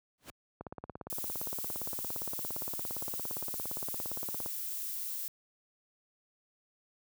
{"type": "noise with exponential growth", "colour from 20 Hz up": "pink", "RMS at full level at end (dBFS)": -42, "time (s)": [0.18, 0.3], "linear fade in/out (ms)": 1, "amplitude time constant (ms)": 24}
{"type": "click train", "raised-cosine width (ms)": 1, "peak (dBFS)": -27, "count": 68, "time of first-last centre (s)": [0.61, 4.461], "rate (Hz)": 17.4}
{"type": "noise", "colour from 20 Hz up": "violet", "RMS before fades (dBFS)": -38, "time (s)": [1.1, 5.28], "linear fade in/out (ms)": 0}
{"effects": ["high-pass 60 Hz 12 dB/octave"]}